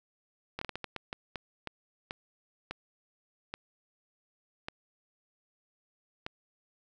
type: slowing click train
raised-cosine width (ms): 0.3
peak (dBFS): -20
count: 15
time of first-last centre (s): 0.59-6.265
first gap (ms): 24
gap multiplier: 1.38
effects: none